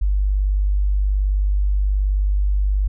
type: tone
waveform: sine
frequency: 49.39 Hz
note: G1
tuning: 14 cents sharp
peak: -15 dBFS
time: 0.01-2.88 s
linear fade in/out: 10 ms
effects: none